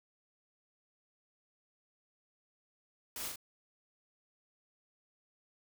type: noise with echo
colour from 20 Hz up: white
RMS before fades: -42 dBFS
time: 3.16-3.28 s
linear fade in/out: 2 ms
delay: 39 ms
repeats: 2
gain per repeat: -2 dB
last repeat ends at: 3.358 s
effects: none